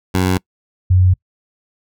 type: tone pair in turn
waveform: 15% pulse / sine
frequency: 92.4 / 91.87 Hz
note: F#2 / F#2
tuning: -2 / -12 cents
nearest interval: unison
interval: 10 cents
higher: first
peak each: -7 / -8 dBFS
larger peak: first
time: 0.14-0.38 / 0.9-1.14 s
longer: neither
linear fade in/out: 10 ms
effects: noise-tail reverb RT60 0.1 s tail -25 dB re dry